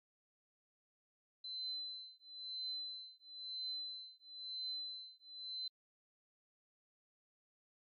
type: tone with tremolo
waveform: sine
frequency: 4051 Hz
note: B7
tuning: 43 cents sharp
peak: -39 dBFS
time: 1.44-5.68 s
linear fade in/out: 5 ms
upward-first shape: triangle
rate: 1 Hz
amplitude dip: 100%
effects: AAC 48 kbps